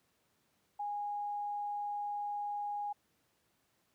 sine tone, 823 Hz, G#5, 16 cents flat, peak -35 dBFS, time 0.79-2.93 s, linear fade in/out 10 ms, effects pink hiss -75 dBFS RMS until 3.94 s + high-pass 100 Hz 12 dB/octave

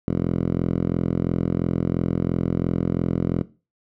5% pulse tone with band-pass filter, 42.93 Hz, F1, 29 cents flat, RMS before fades -23 dBFS, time 0.08-3.43 s, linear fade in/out 0 ms, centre 180 Hz, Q 1, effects noise-tail reverb RT60 0.3 s tail -17 dB re dry

